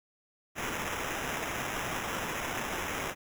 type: noise with sample-and-hold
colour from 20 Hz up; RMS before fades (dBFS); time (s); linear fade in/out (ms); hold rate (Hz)
white; -35; 0.55-3.15; 50; 4410
effects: none